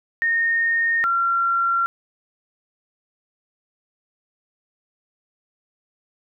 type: tone pair in turn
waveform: sine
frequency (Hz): 1841 / 1370.3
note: A#6 / F6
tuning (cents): -22 / -33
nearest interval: perfect fourth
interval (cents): 511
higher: first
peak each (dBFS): -17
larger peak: neither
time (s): 0.22-1.04 / 1.04-1.86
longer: neither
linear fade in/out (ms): 0
effects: none